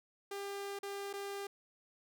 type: tone with dropouts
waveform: sawtooth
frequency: 399.2 Hz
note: G4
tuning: 32 cents sharp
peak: -36 dBFS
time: 0.31-1.47 s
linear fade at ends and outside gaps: 5 ms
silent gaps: 0.79-0.83 / 1.13-1.136 s
effects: none